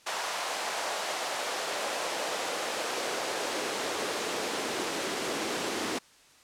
pink noise with high-pass filter sweep, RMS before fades -32 dBFS, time 0.06-5.99 s, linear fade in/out 10 ms, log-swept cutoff 750 to 290 Hz, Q 1.5, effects white hiss -58 dBFS RMS until 6.43 s + low-pass 8000 Hz 12 dB/octave

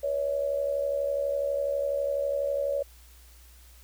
sine tone with amplitude modulation, 564 Hz, C#5, 30 cents sharp, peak -22 dBFS, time 0.03-2.83 s, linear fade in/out 10 ms, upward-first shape sine, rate 72.1 Hz, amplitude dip 70%, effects added 60 Hz sine -51 dBFS peak until 3.83 s + white hiss -57 dBFS RMS until 3.83 s

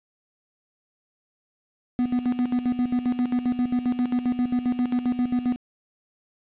triangle tone with tremolo, 246.9 Hz, B3, in tune, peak -17 dBFS, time 1.99-5.56 s, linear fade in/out 0 ms, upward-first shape square, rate 7.5 Hz, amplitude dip 70%, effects resampled to 8000 Hz + 8-bit

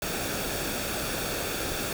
pink noise with comb filter, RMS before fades -31 dBFS, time 0.02-1.93 s, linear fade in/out 2 ms, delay 0.99 ms, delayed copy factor -0.5, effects none

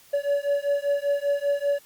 triangle beating tone pair, 567 / 572.1 Hz, C#5 / D5, +39 / -45 cents, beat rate 5.1 Hz, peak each -23 dBFS, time 0.13-1.79 s, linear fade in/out 10 ms, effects white hiss -54 dBFS RMS until 1.85 s + Opus 48 kbps

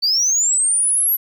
sine linear sweep, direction up, 4503 to 11840 Hz, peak -12 dBFS, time 0.02-1.17 s, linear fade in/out 20 ms, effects tanh soft clip ceiling -12 dBFS + 9-bit

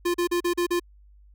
square tone bursts, 349.4 Hz, F4, 1 cent sharp, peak -22 dBFS, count 6, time 0.05-0.798 s, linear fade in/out 10 ms, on 93 ms, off 38 ms, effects added 50 Hz sine -50 dBFS peak until 1.34 s

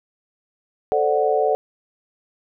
sine chord, D dominant seventh, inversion second, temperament equal, 440 / 523.3 / 587.3 / 740 Hz, A4 / C5 / D5 / F#5, 0 / 0 / 0 / 0 cents, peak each -20 / -25 / -22 / -21 dBFS, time 0.92-1.55 s, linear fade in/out 0 ms, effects none

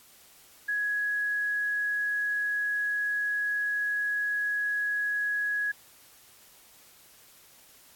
sine tone, 1671 Hz, G#6, 10 cents sharp, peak -26 dBFS, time 0.68-5.72 s, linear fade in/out 10 ms, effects white hiss -56 dBFS RMS until 7.95 s + AAC 64 kbps

